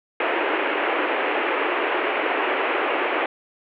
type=band-pass noise; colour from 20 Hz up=pink; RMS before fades=-23 dBFS; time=0.2-3.26 s; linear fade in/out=2 ms; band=310 to 2800 Hz; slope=48 dB/octave; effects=none